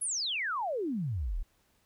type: exponential sweep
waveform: sine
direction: down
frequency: 11175 to 30.87 Hz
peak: -30 dBFS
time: 0.01-1.43 s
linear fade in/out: 10 ms
effects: pink hiss -70 dBFS RMS until 1.85 s